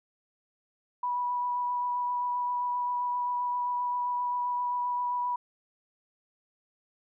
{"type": "tone with vibrato", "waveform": "sine", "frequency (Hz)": 980, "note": "B5", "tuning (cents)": -14, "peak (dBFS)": -27, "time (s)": [1.03, 5.36], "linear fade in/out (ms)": 5, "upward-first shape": "sine", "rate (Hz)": 7.6, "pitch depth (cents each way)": 11, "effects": []}